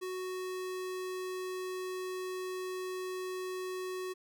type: tone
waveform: square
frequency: 370 Hz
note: F#4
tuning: in tune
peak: -37 dBFS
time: 0.01-4.14 s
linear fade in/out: 20 ms
effects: none